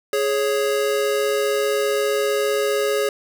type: tone pair together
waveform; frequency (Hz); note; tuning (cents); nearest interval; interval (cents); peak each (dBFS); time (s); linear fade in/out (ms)
square; 416.8 / 552; G#4 / C#5; +6 / -7; perfect fourth; 487; -21 / -23; 0.13-3.09; 2
effects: none